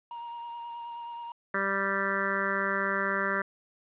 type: tone with vibrato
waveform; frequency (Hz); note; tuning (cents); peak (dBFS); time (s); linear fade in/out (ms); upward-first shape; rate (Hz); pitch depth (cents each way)
triangle; 941; A#5; +16; -35; 0.11-1.32; 2; triangle; 9.4; 20
type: harmonic tone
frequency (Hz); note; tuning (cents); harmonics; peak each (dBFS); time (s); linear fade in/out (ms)
196; G3; 0; 1 / 2 / 3 / 5 / 6 / 7 / 8 / 9 / 10; -37 / -36 / -36 / -38 / -35 / -34 / -33 / -33 / -38; 1.54-3.42; 5
effects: resampled to 8000 Hz + 10-bit